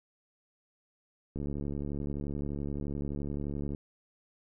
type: click train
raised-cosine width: 3 ms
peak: -24 dBFS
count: 172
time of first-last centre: 1.36-3.748 s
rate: 71.6 Hz
effects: none